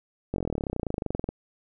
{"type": "slowing click train", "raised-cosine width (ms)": 2, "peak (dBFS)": -15, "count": 30, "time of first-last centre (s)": [0.34, 1.29], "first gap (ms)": 21, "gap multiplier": 1.03, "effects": []}